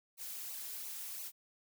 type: noise with flanger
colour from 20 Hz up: blue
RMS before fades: -44 dBFS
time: 0.17-1.32 s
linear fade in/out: 50 ms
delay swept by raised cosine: 0.57 to 3.87 ms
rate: 2.9 Hz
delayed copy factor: -0.95
effects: none